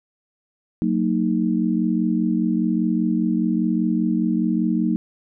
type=chord; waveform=sine; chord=D# minor; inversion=first; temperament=equal with one note detuned; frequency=185 / 230 / 311.1 Hz; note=F#3 / A#3 / D#4; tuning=0 / -23 / 0 cents; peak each=-22 / -21 / -23 dBFS; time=0.82-4.96 s; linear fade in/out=0 ms; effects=none